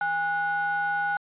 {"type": "ring-modulated tone", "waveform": "triangle", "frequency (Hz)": 326.3, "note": "E4", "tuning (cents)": -18, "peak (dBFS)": -18, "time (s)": [0.01, 1.17], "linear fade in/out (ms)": 2, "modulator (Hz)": 1140, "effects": ["tanh soft clip ceiling -17 dBFS", "resampled to 8000 Hz"]}